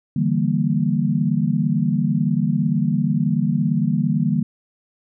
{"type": "chord", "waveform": "sine", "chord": "E half-diminished seventh", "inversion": "third", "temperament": "equal", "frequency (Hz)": [146.83, 164.81, 196, 233.1], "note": ["D3", "E3", "G3", "Bb3"], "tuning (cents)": [0, 0, 0, 0], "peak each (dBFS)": -22, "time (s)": [0.16, 4.43], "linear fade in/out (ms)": 5, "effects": []}